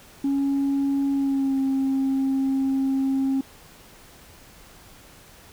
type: tone with pitch glide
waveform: sine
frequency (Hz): 277.2 to 268.7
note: C#4 to C4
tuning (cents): 0 to +46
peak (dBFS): -18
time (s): 0.24-3.41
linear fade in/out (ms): 5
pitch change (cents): -54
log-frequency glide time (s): 1.12-1.6
effects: tanh soft clip ceiling -18 dBFS + pink hiss -49 dBFS RMS until 5.52 s